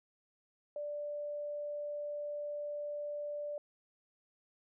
sine tone, 587.3 Hz, D5, in tune, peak -37 dBFS, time 0.76-3.58 s, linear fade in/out 2 ms, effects none

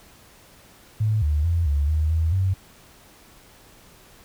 sine tone with pitch steps, 107.9 / 74.7 / 84.7 / 71.8 / 77.5 / 80.8 / 94.7 Hz, A2 / D2 / E2 / D2 / D#2 / E2 / F#2, -33 / +30 / +48 / -39 / -6 / -34 / +41 cents, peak -18 dBFS, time 1-2.54 s, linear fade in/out 10 ms, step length 220 ms, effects pink hiss -51 dBFS RMS until 4.24 s

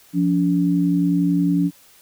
sine tone pair together, 174.61 / 285.6 Hz, F3 / D4, 0 / -48 cents, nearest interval major sixth, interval 852 cents, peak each -18 dBFS, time 0.13-1.71 s, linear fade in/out 50 ms, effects white hiss -51 dBFS RMS until 2.01 s

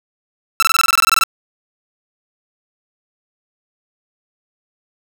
sawtooth tone bursts, 1331 Hz, E6, 16 cents sharp, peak -6 dBFS, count 14, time 0.6-1.236 s, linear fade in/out 0 ms, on 25 ms, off 22 ms, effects none

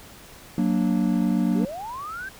triangle chord, Gb augmented, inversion none, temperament equal, 185 / 233.1 / 293.7 Hz, Gb3 / Bb3 / D4, 0 / 0 / 0 cents, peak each -21 / -21 / -24 dBFS, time 0.58-1.65 s, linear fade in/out 2 ms
sine linear sweep, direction up, 349.2 to 1600 Hz, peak -31 dBFS, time 1.55-2.29 s, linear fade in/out 5 ms
effects pink hiss -46 dBFS RMS until 2.39 s

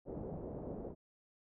white low-pass noise, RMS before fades -44 dBFS, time 0.05-0.95 s, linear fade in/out 50 ms, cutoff 550 Hz, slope 24 dB/octave, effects none

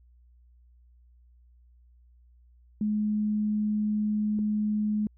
sine tone pair in turn, 211.4 / 211.4 Hz, G#3 / G#3, +31 / +31 cents, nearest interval unison, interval 0 cents, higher neither, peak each -24 dBFS, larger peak neither, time 2.81-4.39 / 4.39-5.07 s, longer first, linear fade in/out 2 ms, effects added 60 Hz sine -55 dBFS peak until 5.17 s

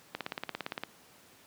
click train, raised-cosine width 0.3 ms, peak -18 dBFS, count 13, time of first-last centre 0.15-0.836 s, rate 17.5 Hz, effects pink hiss -58 dBFS RMS until 1.46 s + high-pass 150 Hz 12 dB/octave

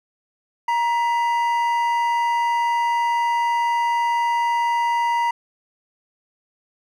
triangle tone pair together, 942 / 1996 Hz, A#5 / B6, +18 / +18 cents, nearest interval octave + minor second, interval 1300 cents, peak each -16 / -27 dBFS, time 0.68-5.31 s, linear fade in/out 5 ms, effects none

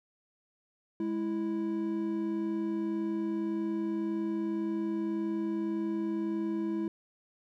triangle tone pair together, 207.8 / 329.6 Hz, G#3 / E4, +1 / 0 cents, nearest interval minor sixth, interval 799 cents, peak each -33 / -29 dBFS, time 1-6.88 s, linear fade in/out 2 ms, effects none

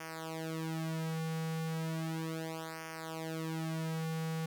sawtooth tone with flanger, 161.2 Hz, E3, 38 cents flat, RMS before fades -38 dBFS, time 0-4.46 s, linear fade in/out 5 ms, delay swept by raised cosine 0.25 to 3.25 ms, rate 0.35 Hz, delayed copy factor -1, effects none

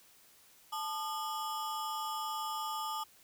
square ring-modulated tone, 1046.5 Hz, C6, in tune, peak -33 dBFS, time 0.72-3.04 s, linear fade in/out 10 ms, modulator 169 Hz, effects white hiss -62 dBFS RMS until 3.23 s

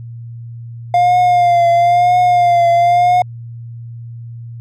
triangle tone with vibrato, 703 Hz, F5, 11 cents sharp, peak -6 dBFS, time 0.94-3.22 s, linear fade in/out 2 ms, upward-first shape triangle, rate 1 Hz, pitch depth 48 cents each way, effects added 117 Hz sine -27 dBFS peak until 4.6 s

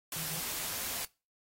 sine tone in noise, 158.1 Hz, D#3, 28 cents sharp, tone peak -43 dBFS, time 0.16-0.4 s, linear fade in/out 2 ms, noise white, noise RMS -37 dBFS, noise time 0.12-1.05 s, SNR -9 dB, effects noise-tail reverb RT60 0.3 s tail -23 dB re dry + AAC 48 kbps

